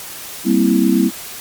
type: chord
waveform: sine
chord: C dominant seventh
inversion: second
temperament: equal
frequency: 196 / 233.1 / 261.6 / 329.6 Hz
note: G3 / Bb3 / C4 / E4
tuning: 0 / 0 / 0 / 0 cents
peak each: -16 dBFS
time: 0.44-1.11 s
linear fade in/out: 50 ms
effects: white hiss -31 dBFS RMS until 1.4 s + MP3 96 kbps